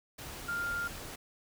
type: tone in noise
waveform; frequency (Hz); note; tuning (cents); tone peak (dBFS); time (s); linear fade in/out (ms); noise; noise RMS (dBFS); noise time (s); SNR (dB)
sine; 1400; F6; +4; -32; 0.48-0.88; 10; pink; -44; 0.18-1.16; +9
effects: none